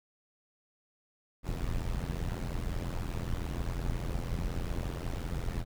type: noise with amplitude modulation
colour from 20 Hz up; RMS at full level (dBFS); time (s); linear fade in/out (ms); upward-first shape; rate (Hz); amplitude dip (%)
brown; -30; 1.43-5.65; 50; sine; 85.6; 90
effects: none